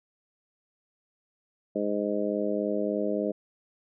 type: harmonic tone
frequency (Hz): 103.4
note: G#2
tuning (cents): -7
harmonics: 2 / 3 / 4 / 5 / 6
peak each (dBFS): -32 / -32 / -32 / -32 / -32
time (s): 1.75-3.32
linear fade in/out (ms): 10
effects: none